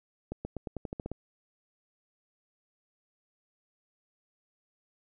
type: accelerating click train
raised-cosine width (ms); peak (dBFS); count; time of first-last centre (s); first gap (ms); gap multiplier
2; -22; 10; 0.32-1.116; 130; 0.9
effects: none